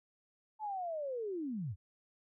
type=linear sweep; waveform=sine; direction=down; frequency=880 to 77.7 Hz; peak=-36 dBFS; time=0.59-1.76 s; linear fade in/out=50 ms; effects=none